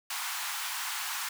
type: high-pass noise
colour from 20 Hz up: pink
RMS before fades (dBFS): -35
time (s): 0.1-1.29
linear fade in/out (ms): 5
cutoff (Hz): 850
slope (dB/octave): 48
effects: none